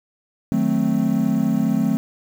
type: chord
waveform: triangle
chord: D# diminished seventh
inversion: none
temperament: equal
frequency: 155.56 / 185 / 220 / 261.6 Hz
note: D#3 / F#3 / A3 / C4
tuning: 0 / 0 / 0 / 0 cents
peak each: -24 / -21 / -18 / -20 dBFS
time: 0.52-1.97 s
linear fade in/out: 0 ms
effects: 7-bit